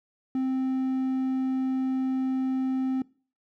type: tone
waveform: triangle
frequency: 261.6 Hz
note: C4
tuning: in tune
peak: -22 dBFS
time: 0.35-3.02 s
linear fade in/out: 2 ms
effects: noise-tail reverb RT60 0.4 s tail -22 dB re dry